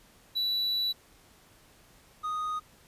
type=tone pair in turn; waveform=triangle; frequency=3945 / 1242.6 Hz; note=B7 / D#6; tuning=-3 / -3 cents; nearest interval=octave + minor sixth; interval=2000 cents; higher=first; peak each=-25 / -28 dBFS; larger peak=first; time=0.35-0.93 / 2.23-2.6 s; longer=first; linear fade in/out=20 ms; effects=pink hiss -59 dBFS RMS until 2.87 s + resampled to 32000 Hz